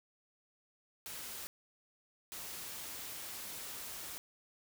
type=noise bursts at uneven times; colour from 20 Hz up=white; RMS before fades=-45 dBFS; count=2; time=1.06-1.47 / 2.32-4.18 s; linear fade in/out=0 ms; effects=none